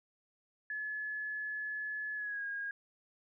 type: tone with pitch glide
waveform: sine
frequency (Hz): 1711 to 1631.8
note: A6 to G#6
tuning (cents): -49 to -31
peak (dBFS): -36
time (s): 0.7-2.71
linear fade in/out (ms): 2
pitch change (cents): -82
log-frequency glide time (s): 2.15-2.45
effects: none